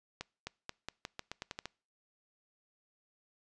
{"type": "accelerating click train", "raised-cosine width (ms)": 0.2, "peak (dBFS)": -22, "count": 11, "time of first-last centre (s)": [0.21, 1.656], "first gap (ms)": 260, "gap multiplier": 0.86, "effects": ["noise-tail reverb RT60 0.4 s tail -25 dB re dry", "resampled to 22050 Hz"]}